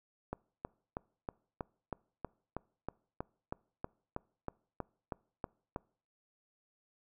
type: click train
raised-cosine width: 1 ms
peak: -23 dBFS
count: 18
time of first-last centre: 0.33-5.761 s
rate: 3.13 Hz
effects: noise-tail reverb RT60 0.5 s tail -25 dB re dry